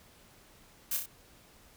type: noise with echo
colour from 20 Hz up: blue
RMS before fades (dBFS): -32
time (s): 0.91-0.97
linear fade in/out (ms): 5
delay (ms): 30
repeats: 3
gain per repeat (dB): -4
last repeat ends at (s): 1.06
effects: pink hiss -59 dBFS RMS until 1.76 s